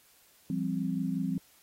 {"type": "chord", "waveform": "sine", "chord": "F suspended second", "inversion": "none", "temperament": "equal with one note detuned", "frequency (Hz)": [170.63, 196, 261.6], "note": ["F3", "G3", "C4"], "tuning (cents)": [-40, 0, 0], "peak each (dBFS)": -33, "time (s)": [0.5, 1.38], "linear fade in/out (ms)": 2, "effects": ["white hiss -62 dBFS RMS until 1.62 s", "AAC 48 kbps"]}